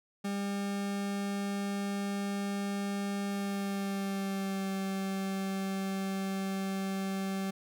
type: tone with pitch glide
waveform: 40% pulse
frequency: 200 to 193.3 Hz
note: G3 to G3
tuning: +35 to -24 cents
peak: -31 dBFS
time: 0.24-7.51 s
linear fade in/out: 10 ms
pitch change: -59 cents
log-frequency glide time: 3.29-4.71 s
effects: none